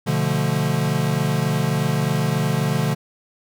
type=chord; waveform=square; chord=B half-diminished seventh; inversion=none; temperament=equal; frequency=123.47 / 146.83 / 174.61 / 220 Hz; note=B2 / D3 / F3 / A3; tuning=0 / 0 / 0 / 0 cents; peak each=-26 / -22 / -26 / -28 dBFS; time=0.06-2.95 s; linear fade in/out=20 ms; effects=none